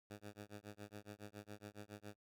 10% pulse tone with tremolo, 103.83 Hz, G#2, in tune, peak -40 dBFS, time 0.1-2.16 s, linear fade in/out 5 ms, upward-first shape sine, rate 7.2 Hz, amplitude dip 100%, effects none

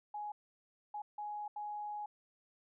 sine tone bursts at uneven times, 835 Hz, G#5, 9 cents sharp, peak -39 dBFS, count 4, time 0.14-0.32 / 0.94-1.02 / 1.18-1.48 / 1.56-2.06 s, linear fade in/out 5 ms, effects none

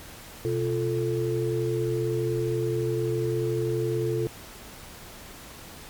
sine tone cluster, 125.7 / 348.1 / 439.7 Hz, B2 / F4 / A4, +31 / -6 / -1 cents, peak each -28 dBFS, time 0.45-4.27 s, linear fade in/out 0 ms, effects pink hiss -44 dBFS RMS until 5.89 s + MP3 96 kbps

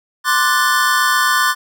square chord, D dominant seventh, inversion third, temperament equal, 1046.5 / 1174.7 / 1480 / 1760 Hz, C6 / D6 / F#6 / A6, 0 / 0 / 0 / 0 cents, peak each -19 dBFS, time 0.24-1.55 s, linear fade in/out 50 ms, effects none

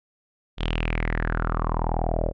sawtooth tone with low-pass filter sweep, 40.46 Hz, E1, 32 cents flat, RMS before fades -25 dBFS, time 0.57-2.33 s, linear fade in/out 50 ms, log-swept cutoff 3400 to 550 Hz, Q 5.8, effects none

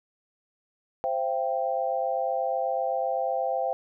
sine tone cluster, 524 / 677 / 785 Hz, C5 / E5 / G5, +2 / +46 / +2 cents, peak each -29 dBFS, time 1.04-3.73 s, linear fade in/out 0 ms, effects none

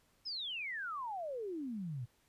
sine exponential sweep, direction down, 5310 to 113.4 Hz, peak -38 dBFS, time 0.25-2.06 s, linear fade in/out 20 ms, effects pink hiss -72 dBFS RMS until 2.28 s + resampled to 32000 Hz

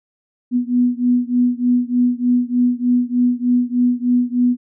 sine beating tone pair, 244.4 / 247.7 Hz, B3 / B3, -18 / +5 cents, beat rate 3.3 Hz, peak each -16 / -17 dBFS, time 0.51-4.57 s, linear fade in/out 50 ms, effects none

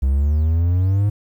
triangle exponential sweep, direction up, 65.41 to 104.5 Hz, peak -12 dBFS, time 0.02-1.1 s, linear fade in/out 10 ms, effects 9-bit

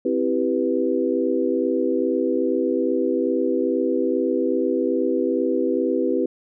sine chord, C major seventh, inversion none, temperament equal, 261.6 / 329.6 / 392 / 493.9 Hz, C4 / E4 / G4 / B4, 0 / 0 / 0 / 0 cents, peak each -24 dBFS, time 0.05-6.26 s, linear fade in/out 5 ms, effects none

